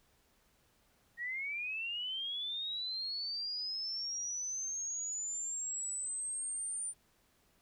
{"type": "linear sweep", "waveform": "sine", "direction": "up", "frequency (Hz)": [1864.7, 9200], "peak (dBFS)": -36, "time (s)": [1.17, 6.94], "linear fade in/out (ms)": 50, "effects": ["pink hiss -71 dBFS RMS until 7.61 s"]}